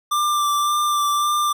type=tone with vibrato; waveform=square; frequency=1182 Hz; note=D6; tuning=11 cents sharp; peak=-18 dBFS; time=0.11-1.53 s; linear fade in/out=10 ms; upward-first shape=sine; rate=1.8 Hz; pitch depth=17 cents each way; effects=none